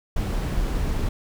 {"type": "noise", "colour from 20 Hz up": "brown", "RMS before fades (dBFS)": -24, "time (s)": [0.16, 1.09], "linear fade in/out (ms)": 5, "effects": []}